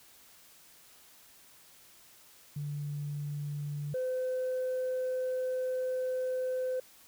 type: tone pair in turn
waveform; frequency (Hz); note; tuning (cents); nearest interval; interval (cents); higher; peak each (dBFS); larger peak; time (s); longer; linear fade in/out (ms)
sine; 145.7 / 511.5; D3 / C5; -13 / -39; octave + minor seventh; 2174; second; -33 / -28; second; 2.56-3.94 / 3.94-6.8; second; 5
effects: tanh soft clip ceiling -28 dBFS + white hiss -58 dBFS RMS until 7.07 s